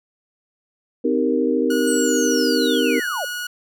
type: chord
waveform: sine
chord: C minor seventh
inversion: none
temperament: equal with one note detuned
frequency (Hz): 258 / 311.1 / 392 / 466.2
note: C4 / Eb4 / G4 / Bb4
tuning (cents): -24 / 0 / 0 / 0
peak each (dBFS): -21 / -22 / -24 / -21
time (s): 1.04-3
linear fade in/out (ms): 10
type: tone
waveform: sawtooth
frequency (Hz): 1455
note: F#6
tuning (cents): -29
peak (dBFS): -22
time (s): 1.7-3.47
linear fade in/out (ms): 5
type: linear sweep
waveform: sine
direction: down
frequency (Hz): 8372 to 503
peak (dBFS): -24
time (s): 1.87-3.25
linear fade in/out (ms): 5
effects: none